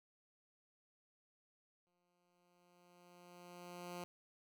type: tone with exponential growth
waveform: 10% pulse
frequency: 176.4 Hz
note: F3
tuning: 18 cents sharp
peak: -36 dBFS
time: 1.87-4.04 s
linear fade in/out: 0 ms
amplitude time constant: 470 ms
effects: none